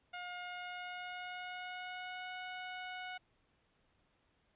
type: tone with pitch glide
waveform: 15% pulse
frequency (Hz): 715 to 734.3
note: F5 to F#5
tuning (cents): +41 to -13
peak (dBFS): -36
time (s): 0.13-3.18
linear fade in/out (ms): 10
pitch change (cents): +46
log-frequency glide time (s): 0.39-2.34
effects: pink hiss -75 dBFS RMS until 4.55 s + resampled to 8000 Hz